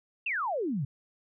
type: exponential sweep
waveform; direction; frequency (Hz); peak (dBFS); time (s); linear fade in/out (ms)
sine; down; 2815 to 123.5; -28; 0.26-0.85; 5
effects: none